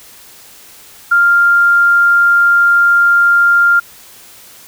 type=tone; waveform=sine; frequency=1396.9 Hz; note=F6; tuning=in tune; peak=-6 dBFS; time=1.11-3.8 s; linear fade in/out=10 ms; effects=white hiss -39 dBFS RMS until 4.67 s